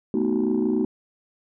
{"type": "chord", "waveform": "sine", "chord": "B dominant seventh", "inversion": "third", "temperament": "equal with one note detuned", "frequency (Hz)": [220, 246.9, 311.1, 374.9], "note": ["A3", "B3", "D#4", "F#4"], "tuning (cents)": [0, 0, 0, 23], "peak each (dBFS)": -24, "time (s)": [0.14, 0.85], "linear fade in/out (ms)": 2, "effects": ["tanh soft clip ceiling -14 dBFS"]}